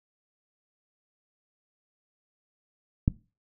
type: click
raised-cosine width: 5 ms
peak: -8 dBFS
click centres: 3.079 s
effects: noise-tail reverb RT60 0.3 s tail -20 dB re dry